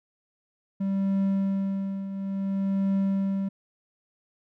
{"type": "tone with tremolo", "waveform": "triangle", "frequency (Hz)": 195, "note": "G3", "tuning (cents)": -9, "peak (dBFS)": -19, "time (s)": [0.8, 3.49], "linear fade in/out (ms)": 10, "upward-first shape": "triangle", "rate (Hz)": 0.58, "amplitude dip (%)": 70, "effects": []}